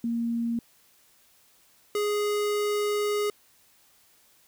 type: tone pair in turn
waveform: sine / square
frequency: 233.1 / 415.3 Hz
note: A#3 / G#4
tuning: 0 / 0 cents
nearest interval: minor seventh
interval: 1000 cents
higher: second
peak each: -25 dBFS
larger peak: neither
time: 0.04-0.59 / 1.95-3.3 s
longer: second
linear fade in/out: 2 ms
effects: white hiss -61 dBFS RMS until 4.47 s